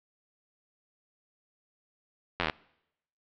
slowing click train, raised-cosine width 0.3 ms, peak -11 dBFS, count 9, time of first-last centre 2.4-2.498 s, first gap 11 ms, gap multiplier 1.03, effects noise-tail reverb RT60 0.8 s tail -24 dB re dry + low-pass 4000 Hz 12 dB/octave

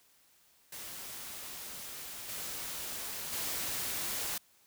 white noise with level steps, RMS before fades -44 / -40 / -36 dBFS, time 0.72-4.38 s, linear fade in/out 5 ms, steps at 2.28 / 3.32 s, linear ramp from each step 10 ms, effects white hiss -66 dBFS RMS until 4.66 s

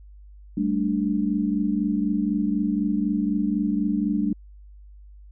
sine chord, G suspended second, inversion none, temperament equal, 196 / 220 / 293.7 Hz, G3 / A3 / D4, 0 / 0 / 0 cents, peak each -25 dBFS, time 0.57-4.33 s, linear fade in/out 5 ms, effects added 50 Hz sine -43 dBFS peak until 5.31 s

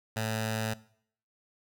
10% pulse tone with notch filter, 110 Hz, A2, in tune, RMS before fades -32 dBFS, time 0.16-0.74 s, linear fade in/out 10 ms, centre 340 Hz, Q 0.82, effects noise-tail reverb RT60 0.6 s tail -20 dB re dry

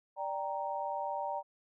sine chord, G minor, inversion second, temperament equal, 587.3 / 784 / 932.3 Hz, D5 / G5 / Bb5, 0 / 0 / 0 cents, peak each -39 / -38 / -37 dBFS, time 0.16-1.43 s, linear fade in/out 50 ms, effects none

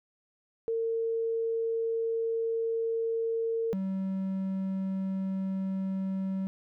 sine / triangle tone pair in turn, 455 / 191.3 Hz, A#4 / G3, -42 / -42 cents, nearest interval octave + minor third, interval 1500 cents, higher first, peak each -27 dBFS, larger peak neither, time 0.68-3.73 / 3.73-6.47 s, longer first, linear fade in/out 0 ms, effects none

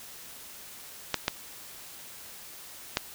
clicks, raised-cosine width 0.2 ms, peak -7 dBFS, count 3, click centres 1.143 / 1.281 / 2.971 s, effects white hiss -46 dBFS RMS until 3.14 s

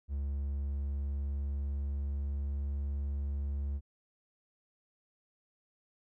triangle tone with pitch glide, 70 to 70.49 Hz, C#2 to C#2, +18 to +30 cents, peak -30 dBFS, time 0.08-3.81 s, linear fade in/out 50 ms, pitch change +12 cents, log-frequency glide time 0.67-2.98 s, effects none

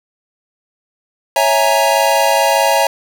square chord, A# half-diminished seventh, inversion first, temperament equal, 554.4 / 659.3 / 830.6 / 932.3 Hz, C#5 / E5 / G#5 / A#5, 0 / 0 / 0 / 0 cents, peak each -17 dBFS, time 1.36-2.87 s, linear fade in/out 2 ms, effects none

